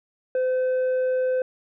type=tone with tanh clipping; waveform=sine; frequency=512 Hz; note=C5; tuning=38 cents flat; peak=-21 dBFS; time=0.35-1.42 s; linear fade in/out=2 ms; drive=4 dB; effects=none